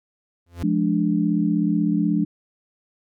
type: tone with exponential growth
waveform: 45% pulse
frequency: 86.2 Hz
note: F2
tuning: 22 cents flat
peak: -25 dBFS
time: 0.46-0.63 s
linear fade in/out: 5 ms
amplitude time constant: 36 ms
type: chord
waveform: sine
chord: D diminished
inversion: first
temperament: equal with one note detuned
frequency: 174.61 / 210.9 / 293.7 Hz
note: F3 / Ab3 / D4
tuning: 0 / +27 / 0 cents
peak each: -22 dBFS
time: 0.63-2.25 s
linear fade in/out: 10 ms
effects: none